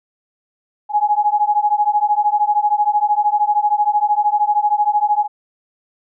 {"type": "beating tone pair", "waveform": "sine", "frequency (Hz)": [829, 842], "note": ["G#5", "G#5"], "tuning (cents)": [-3, 24], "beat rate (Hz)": 13, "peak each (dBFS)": -16, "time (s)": [0.89, 5.28], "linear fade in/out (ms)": 50, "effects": []}